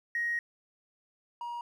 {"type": "tone pair in turn", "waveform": "triangle", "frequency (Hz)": [1881, 951.4], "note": ["A#6", "A#5"], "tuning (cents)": [15, 35], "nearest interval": "octave", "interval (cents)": 1180, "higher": "first", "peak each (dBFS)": [-25, -33], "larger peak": "first", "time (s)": [[0.15, 0.39], [1.41, 1.61]], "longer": "first", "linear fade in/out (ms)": 2, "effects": ["tanh soft clip ceiling -26 dBFS"]}